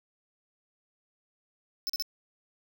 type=tone bursts; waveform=square; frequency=5274 Hz; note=E8; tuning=in tune; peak=-29 dBFS; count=3; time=1.87-2.023 s; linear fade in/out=0 ms; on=25 ms; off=39 ms; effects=none